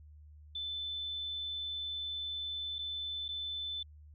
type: tone with dropouts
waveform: sine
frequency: 3520 Hz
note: A7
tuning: in tune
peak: -36 dBFS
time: 0.55-3.83 s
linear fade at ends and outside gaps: 5 ms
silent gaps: 2.785-2.789 / 3.282-3.288 s
effects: added 75 Hz sine -52 dBFS peak until 4.14 s